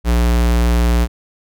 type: tone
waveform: square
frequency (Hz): 59.1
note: A#1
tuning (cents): +24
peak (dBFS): -12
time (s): 0.04-1.08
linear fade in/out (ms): 50
effects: none